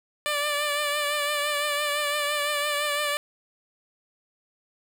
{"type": "tone with vibrato", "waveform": "10% pulse", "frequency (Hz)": 587, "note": "D5", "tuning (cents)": -1, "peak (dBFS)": -16, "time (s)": [0.26, 3.17], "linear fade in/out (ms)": 0, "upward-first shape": "triangle", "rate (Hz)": 5.9, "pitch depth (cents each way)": 39, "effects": []}